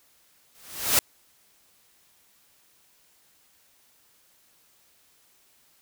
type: noise with exponential growth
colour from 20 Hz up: white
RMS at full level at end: -17 dBFS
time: 0.55-0.99 s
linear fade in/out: 1 ms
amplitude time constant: 94 ms
effects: white hiss -62 dBFS RMS until 5.81 s

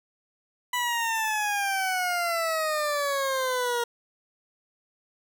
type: exponential sweep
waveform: 20% pulse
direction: down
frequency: 992 to 470.7 Hz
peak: -20 dBFS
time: 0.73-3.84 s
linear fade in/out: 5 ms
effects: none

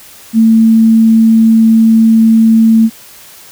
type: tone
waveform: sine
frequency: 224.1 Hz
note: A3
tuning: 32 cents sharp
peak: -3 dBFS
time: 0.33-2.9 s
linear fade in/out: 50 ms
effects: white hiss -36 dBFS RMS until 3.51 s

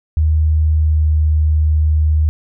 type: tone with pitch glide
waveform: sine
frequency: 77.78 to 77.06 Hz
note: D#2 to D#2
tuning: 0 to -16 cents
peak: -10 dBFS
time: 0.17-2.29 s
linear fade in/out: 0 ms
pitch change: -16 cents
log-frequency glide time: 0.71-1.09 s
effects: none

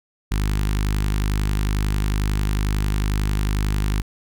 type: tone with notch filter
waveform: sawtooth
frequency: 51.1 Hz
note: G#1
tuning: 27 cents flat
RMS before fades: -21 dBFS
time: 0.31-4.02 s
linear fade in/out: 10 ms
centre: 570 Hz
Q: 0.69
effects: none

